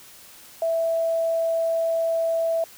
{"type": "tone", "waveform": "sine", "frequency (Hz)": 659.3, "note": "E5", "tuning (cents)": 0, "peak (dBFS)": -20, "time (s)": [0.62, 2.64], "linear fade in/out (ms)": 2, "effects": ["white hiss -47 dBFS RMS until 2.77 s"]}